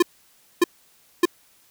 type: tone bursts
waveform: square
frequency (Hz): 349.2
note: F4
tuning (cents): 0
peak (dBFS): -13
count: 3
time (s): 0-1.255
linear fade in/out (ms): 5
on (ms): 25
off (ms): 590
effects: white hiss -58 dBFS RMS until 1.7 s